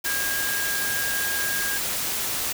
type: tone in noise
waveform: sine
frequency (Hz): 1626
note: G#6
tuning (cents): -37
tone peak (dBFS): -27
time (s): 0.05-1.78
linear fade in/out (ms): 10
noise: white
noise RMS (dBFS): -27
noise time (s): 0.04-2.53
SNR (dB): -3
effects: none